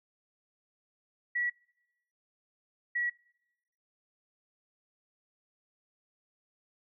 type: tone pair in turn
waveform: sine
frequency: 1936 / 1927.3 Hz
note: B6 / B6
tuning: -35 / -43 cents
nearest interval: unison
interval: 8 cents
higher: first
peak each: -28 dBFS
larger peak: neither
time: 1.35-1.5 / 2.95-3.1 s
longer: neither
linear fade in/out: 10 ms
effects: noise-tail reverb RT60 0.9 s tail -25 dB re dry